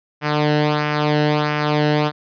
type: tone with flanger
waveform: sawtooth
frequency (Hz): 150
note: D3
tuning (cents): +37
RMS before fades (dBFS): -18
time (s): 0.21-2.12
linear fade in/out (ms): 50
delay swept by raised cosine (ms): 0.24 to 0.87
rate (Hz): 1.5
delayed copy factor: -0.65
effects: resampled to 11025 Hz